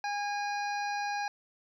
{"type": "harmonic tone", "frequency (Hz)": 818, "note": "G#5", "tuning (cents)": -26, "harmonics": [1, 2, 3, 5, 6, 7], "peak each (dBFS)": [-32, -38, -42, -46, -48, -49], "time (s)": [0.04, 1.28], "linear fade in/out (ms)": 2, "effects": ["11-bit"]}